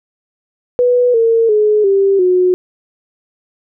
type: tone with pitch steps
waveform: sine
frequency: 492 / 456.4 / 423.4 / 392.8 / 364.3 Hz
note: B4 / A#4 / G#4 / G4 / F#4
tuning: -7 / -37 / +33 / +4 / -27 cents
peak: -8 dBFS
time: 0.79-2.54 s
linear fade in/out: 0 ms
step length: 350 ms
effects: none